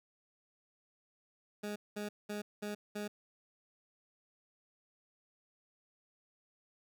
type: tone bursts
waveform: 20% pulse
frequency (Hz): 207.7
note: G#3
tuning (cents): 0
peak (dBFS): -33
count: 5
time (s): 1.63-3.08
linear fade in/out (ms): 10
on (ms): 130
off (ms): 200
effects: none